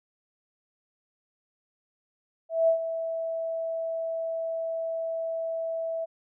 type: tone with ADSR envelope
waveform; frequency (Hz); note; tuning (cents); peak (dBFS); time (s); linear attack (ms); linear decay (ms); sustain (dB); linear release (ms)
sine; 656; E5; -9; -17; 2.49-6.06; 190; 100; -11; 23
effects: none